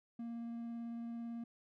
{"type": "tone with vibrato", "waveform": "triangle", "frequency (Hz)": 233.1, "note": "A#3", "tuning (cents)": 0, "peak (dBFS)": -39, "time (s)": [0.19, 1.44], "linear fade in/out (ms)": 5, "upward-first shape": "triangle", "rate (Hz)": 18, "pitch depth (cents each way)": 10, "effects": []}